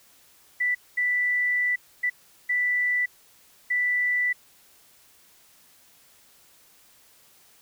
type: tone bursts at uneven times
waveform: sine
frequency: 1975.5 Hz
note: B6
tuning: in tune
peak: -21 dBFS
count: 5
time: 0.6-0.75 / 0.97-1.76 / 2.03-2.1 / 2.49-3.06 / 3.7-4.33 s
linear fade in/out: 10 ms
effects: white hiss -57 dBFS RMS until 7.61 s